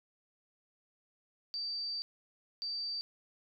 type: tone bursts at uneven times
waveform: sine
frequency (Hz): 4644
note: D8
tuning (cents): -20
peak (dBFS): -35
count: 2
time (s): 1.54-2.02 / 2.62-3.01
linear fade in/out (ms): 0
effects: none